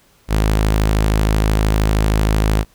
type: tone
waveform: sawtooth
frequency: 53 Hz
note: G#1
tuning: 36 cents sharp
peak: -9 dBFS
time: 0.28-2.65 s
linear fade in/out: 50 ms
effects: pink hiss -54 dBFS RMS until 2.74 s